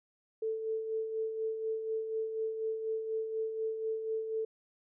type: tone with tremolo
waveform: sine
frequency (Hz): 442.3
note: A4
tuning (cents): +9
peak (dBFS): -30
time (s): 0.42-4.45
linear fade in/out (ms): 5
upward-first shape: sine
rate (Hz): 4.1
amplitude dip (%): 50
effects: none